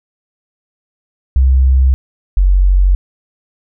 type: tone pair in turn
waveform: sine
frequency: 65.41 / 46.55 Hz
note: C2 / F#1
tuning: 0 / +11 cents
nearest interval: tritone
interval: 589 cents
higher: first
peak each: -6 dBFS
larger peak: neither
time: 1.36-1.94 / 2.37-2.95 s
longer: neither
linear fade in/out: 0 ms
effects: none